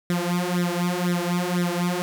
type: tone with flanger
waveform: sawtooth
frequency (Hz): 176.5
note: F3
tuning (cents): +19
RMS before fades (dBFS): -24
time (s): 0.1-2.02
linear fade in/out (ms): 0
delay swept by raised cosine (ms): 0.53 to 4.83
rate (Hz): 2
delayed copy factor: +0.85
effects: none